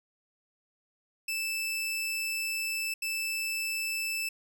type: tone bursts at uneven times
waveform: sawtooth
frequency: 2637 Hz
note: E7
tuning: in tune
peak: -27 dBFS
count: 2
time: 1.28-2.94 / 3.02-4.29 s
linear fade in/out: 5 ms
effects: none